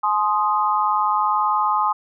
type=chord; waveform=sine; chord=Ab major; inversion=none; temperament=equal with one note detuned; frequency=849.5 / 1046.5 / 1244.5 Hz; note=Ab5 / C6 / Eb6; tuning=+39 / 0 / 0 cents; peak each=-21 dBFS; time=0.03-1.93 s; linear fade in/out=10 ms; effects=none